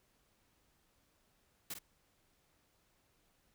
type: noise with echo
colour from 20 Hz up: white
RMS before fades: -42 dBFS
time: 1.7-1.74 s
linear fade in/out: 5 ms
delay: 49 ms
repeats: 1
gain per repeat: -7 dB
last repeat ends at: 1.789 s
effects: pink hiss -74 dBFS RMS until 3.54 s